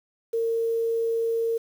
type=tone with quantisation; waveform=sine; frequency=457.6 Hz; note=A#4; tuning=32 cents flat; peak=-22 dBFS; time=0.33-1.58 s; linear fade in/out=10 ms; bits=8; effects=none